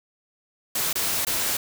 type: noise with dropouts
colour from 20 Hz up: white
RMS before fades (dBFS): -25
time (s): 0.75-1.57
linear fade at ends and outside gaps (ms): 5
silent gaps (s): 0.93-0.954 / 1.25-1.268
effects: none